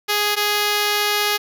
5% pulse tone pair in turn, 415.3 / 415.3 Hz, G#4 / G#4, 0 / 0 cents, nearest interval unison, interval 0 cents, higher neither, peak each -6 dBFS, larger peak neither, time 0.08-0.36 / 0.36-1.38 s, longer second, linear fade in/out 20 ms, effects none

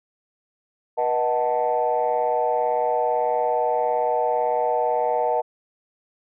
sine chord, B dominant seventh, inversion none, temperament equal with one note detuned, 484 / 622.3 / 740 / 880 Hz, B4 / D#5 / F#5 / A5, -35 / 0 / 0 / 0 cents, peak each -24 dBFS, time 0.97-5.42 s, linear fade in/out 20 ms, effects tanh soft clip ceiling -11 dBFS

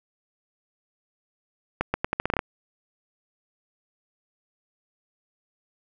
accelerating click train, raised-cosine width 0.5 ms, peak -8 dBFS, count 10, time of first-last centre 1.81-2.392 s, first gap 130 ms, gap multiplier 0.81, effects none

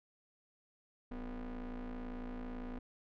45% pulse ring-modulated tone, 110 Hz, A2, in tune, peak -38 dBFS, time 1.11-2.79 s, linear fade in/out 5 ms, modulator 139 Hz, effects low-pass 2000 Hz 12 dB/octave

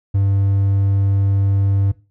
triangle tone, 98.6 Hz, G2, 11 cents sharp, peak -11 dBFS, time 0.14-1.92 s, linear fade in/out 10 ms, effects noise-tail reverb RT60 0.3 s tail -18 dB re dry

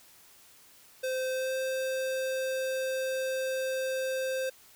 square tone with pitch glide, 518 to 523.7 Hz, C5 to C5, -17 to +1 cents, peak -30 dBFS, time 1.03-4.5 s, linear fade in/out 10 ms, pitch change +18 cents, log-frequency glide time 1.33-1.54 s, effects white hiss -57 dBFS RMS until 4.75 s

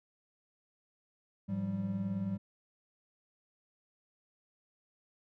triangle tone cluster, 104.9 / 176.1 / 194.9 Hz, G#2 / F3 / G3, +18 / +15 / -10 cents, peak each -38 / -39 / -32 dBFS, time 1.48-2.38 s, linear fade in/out 20 ms, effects none

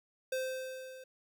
square tone with level ramp, 519 Hz, C5, 14 cents flat, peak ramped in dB -32 to -49 dBFS, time 0.32-1.04 s, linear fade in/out 5 ms, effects 12-bit

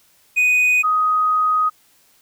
triangle / sine tone pair in turn, 2489 / 1252.4 Hz, D#7 / D#6, 0 / +11 cents, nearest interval octave, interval 1189 cents, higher first, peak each -11 / -14 dBFS, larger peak first, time 0.36-0.83 / 0.83-1.7 s, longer second, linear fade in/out 20 ms, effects white hiss -56 dBFS RMS until 2.21 s

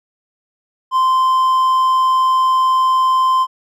triangle tone, 1039 Hz, C6, 12 cents flat, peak -9 dBFS, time 0.91-3.47 s, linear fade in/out 50 ms, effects none

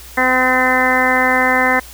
harmonic tone, 256 Hz, C4, 38 cents flat, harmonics 1 / 2 / 3 / 4 / 5 / 6 / 7 / 8, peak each -21 / -20 / -19 / -20 / -23 / -22 / -17 / -18 dBFS, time 0.17-1.8 s, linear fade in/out 10 ms, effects added 60 Hz sine -38 dBFS peak until 1.93 s + white hiss -38 dBFS RMS until 1.93 s

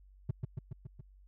triangle tone with echo, 125.6 Hz, B2, 30 cents sharp, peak -26 dBFS, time 0.29-0.31 s, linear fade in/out 5 ms, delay 140 ms, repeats 5, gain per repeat -3 dB, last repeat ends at 1.01 s, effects added 48 Hz sine -56 dBFS peak until 1.27 s

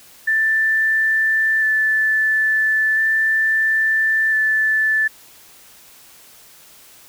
sine tone with vibrato, 1760 Hz, A6, in tune, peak -14 dBFS, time 0.27-5.08 s, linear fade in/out 10 ms, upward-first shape square, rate 0.37 Hz, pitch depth 9 cents each way, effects white hiss -46 dBFS RMS until 7.08 s

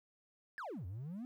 triangle exponential two-way sweep, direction down then up, 1800 to 84 to 260.1 Hz, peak -39 dBFS, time 0.58-1.25 s, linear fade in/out 0 ms, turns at 0.86 s, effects tanh soft clip ceiling -35 dBFS + 13-bit

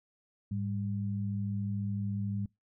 sine tone pair together, 105 / 198.9 Hz, G#2 / G3, +19 / +25 cents, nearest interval major seventh, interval 1106 cents, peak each -33 / -35 dBFS, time 0.51-2.46 s, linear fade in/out 5 ms, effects noise-tail reverb RT60 0.2 s tail -25 dB re dry

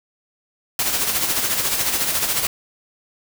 white noise with tremolo, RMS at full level -19 dBFS, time 0.79-2.47 s, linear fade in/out 2 ms, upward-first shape sine, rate 14 Hz, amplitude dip 50%, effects none

